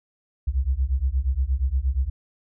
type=beating tone pair; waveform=sine; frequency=61.8 / 70.3 Hz; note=B1 / C#2; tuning=+2 / +25 cents; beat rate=8.5 Hz; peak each=-23 dBFS; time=0.47-2.1 s; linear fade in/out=10 ms; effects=none